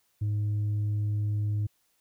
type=tone with tanh clipping; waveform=sine; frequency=104.5 Hz; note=G#2; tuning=11 cents sharp; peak=-26 dBFS; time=0.21-1.67 s; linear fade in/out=10 ms; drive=2 dB; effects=white hiss -71 dBFS RMS until 2 s